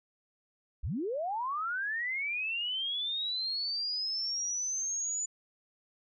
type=linear sweep; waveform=sine; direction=up; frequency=37.34 to 7010 Hz; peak=-31 dBFS; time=0.83-5.26 s; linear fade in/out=10 ms; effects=none